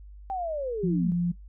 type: linear sweep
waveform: sine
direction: down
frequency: 789 to 181.7 Hz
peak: -28 dBFS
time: 0.3-1.12 s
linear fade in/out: 0 ms
type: tone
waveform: sine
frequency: 174.3 Hz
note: F3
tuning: 3 cents flat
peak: -23 dBFS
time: 0.83-1.32 s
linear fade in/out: 10 ms
effects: noise-tail reverb RT60 0.2 s tail -26 dB re dry + added 50 Hz sine -43 dBFS peak until 1.48 s